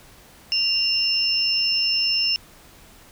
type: tone pair together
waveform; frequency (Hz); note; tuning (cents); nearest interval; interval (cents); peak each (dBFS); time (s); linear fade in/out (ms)
sine; 2794 / 5311; F7 / E8; 0 / +12; major seventh; 1112; -23 / -20; 0.52-2.36; 0
effects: pink hiss -49 dBFS RMS until 3.11 s